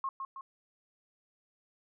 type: tone with echo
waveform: sine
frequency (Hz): 1078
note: C#6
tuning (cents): -49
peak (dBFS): -31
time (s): 0.04-0.09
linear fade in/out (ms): 2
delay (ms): 160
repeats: 2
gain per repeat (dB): -5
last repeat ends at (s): 0.41
effects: none